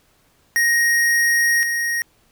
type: tone pair in turn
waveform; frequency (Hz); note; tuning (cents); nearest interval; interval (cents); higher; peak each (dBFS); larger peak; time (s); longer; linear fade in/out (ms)
square; 1873 / 1873; A#6 / A#6; +8 / +8; unison; 0; neither; -15 / -20; first; 0.56-1.63 / 1.63-2.02; first; 0
effects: pink hiss -59 dBFS RMS until 2.31 s